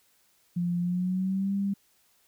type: tone with pitch glide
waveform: sine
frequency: 174.61 to 198.27 Hz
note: F3 to G3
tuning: 0 to +20 cents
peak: -25 dBFS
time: 0.56-1.74 s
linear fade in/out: 10 ms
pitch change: +220 cents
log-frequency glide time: 0.8-1.54 s
effects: white hiss -66 dBFS RMS until 2.27 s